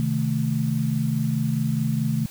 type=chord; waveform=sine; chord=A diminished; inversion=first; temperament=equal; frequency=130.81 / 155.56 / 220 Hz; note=C3 / Eb3 / A3; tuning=0 / 0 / 0 cents; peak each=-25 dBFS; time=0-2.26 s; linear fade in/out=0 ms; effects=white hiss -44 dBFS RMS until 2.3 s